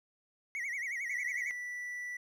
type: tone with vibrato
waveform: triangle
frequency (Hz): 2062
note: C7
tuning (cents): -26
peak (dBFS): -33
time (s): 0.55-1.51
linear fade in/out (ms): 0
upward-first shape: sine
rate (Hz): 11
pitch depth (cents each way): 160
type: tone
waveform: triangle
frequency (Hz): 1965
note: B6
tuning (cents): -9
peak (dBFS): -36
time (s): 1.08-2.17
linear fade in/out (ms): 5
effects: none